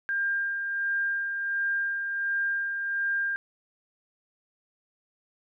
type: tone with tremolo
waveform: sine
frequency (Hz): 1600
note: G6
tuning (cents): +35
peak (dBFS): -24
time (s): 0.09-3.36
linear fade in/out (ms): 0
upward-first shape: sine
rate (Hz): 1.4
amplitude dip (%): 40
effects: none